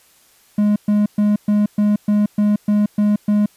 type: tone bursts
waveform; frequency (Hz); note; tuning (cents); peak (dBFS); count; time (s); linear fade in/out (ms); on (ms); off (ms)
triangle; 208; G#3; +3; -10; 10; 0.58-3.46; 5; 180; 120
effects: white hiss -53 dBFS RMS until 3.56 s + resampled to 32000 Hz